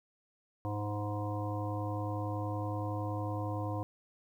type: harmonic tone with a mistuned harmonic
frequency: 103.83 Hz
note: G#2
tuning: in tune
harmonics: 1 / 3 / 5 / 7 / 9 / 10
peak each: -35 / -40 / -42 / -43 / -45 / -45 dBFS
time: 0.65-3.83 s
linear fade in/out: 0 ms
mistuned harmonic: 9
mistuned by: +24 cents
effects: 11-bit